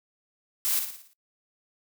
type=noise with echo; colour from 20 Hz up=blue; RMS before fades=-26 dBFS; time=0.65-0.79 s; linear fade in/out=0 ms; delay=57 ms; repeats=6; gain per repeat=-6 dB; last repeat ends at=1.132 s; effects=noise-tail reverb RT60 0.1 s tail -21 dB re dry